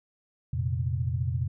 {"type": "chord", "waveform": "sine", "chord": "F suspended fourth", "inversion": "none", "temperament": "just", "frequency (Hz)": [87.31, 116.41, 130.96], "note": ["F2", "Bb2", "C3"], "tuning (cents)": [0, -2, 2], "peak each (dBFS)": -30, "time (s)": [0.53, 1.48], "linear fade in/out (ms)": 5, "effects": []}